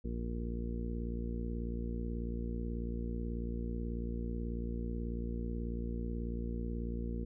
harmonic tone, 58.27 Hz, A#1, in tune, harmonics 1 / 2 / 3 / 4 / 5 / 6 / 7 / 8, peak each -37 / -46 / -44 / -42 / -52 / -48 / -55 / -49 dBFS, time 0.04-7.25 s, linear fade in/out 10 ms, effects none

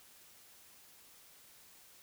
silence, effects white hiss -60 dBFS RMS until 2.02 s

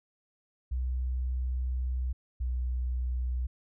sine tone pair in turn, 63.1 / 62.12 Hz, B1 / B1, +38 / +11 cents, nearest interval unison, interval 27 cents, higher first, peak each -28 / -28 dBFS, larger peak neither, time 0.71-2.13 / 2.4-3.47 s, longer first, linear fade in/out 10 ms, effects none

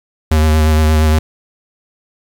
square tone with vibrato, 77.78 Hz, D#2, in tune, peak -9 dBFS, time 0.31-1.19 s, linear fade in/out 5 ms, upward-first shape sine, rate 8.6 Hz, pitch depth 24 cents each way, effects 7-bit

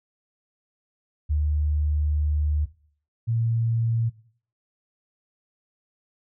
sine tone pair in turn, 75 / 114.89 Hz, D2 / A#2, +37 / -25 cents, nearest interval perfect fifth, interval 738 cents, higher second, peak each -20 / -21 dBFS, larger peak first, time 1.29-2.66 / 3.27-4.1 s, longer first, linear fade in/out 20 ms, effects noise-tail reverb RT60 0.5 s tail -17 dB re dry

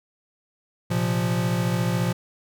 square chord, Bb suspended second, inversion none, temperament equal, 116.54 / 130.81 / 174.61 Hz, Bb2 / C3 / F3, 0 / 0 / 0 cents, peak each -26 / -30 / -25 dBFS, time 0.9-2.13 s, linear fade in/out 10 ms, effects none

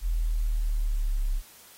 sine linear sweep, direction down, 41.2 to 33.8 Hz, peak -23 dBFS, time 0.01-1.42 s, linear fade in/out 50 ms, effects white hiss -52 dBFS RMS until 1.77 s + AAC 48 kbps

